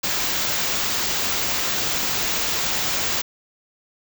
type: band-stop noise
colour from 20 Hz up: white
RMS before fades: -23 dBFS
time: 0.03-3.22 s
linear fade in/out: 10 ms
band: 7600 to 15000 Hz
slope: 96 dB/octave
effects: none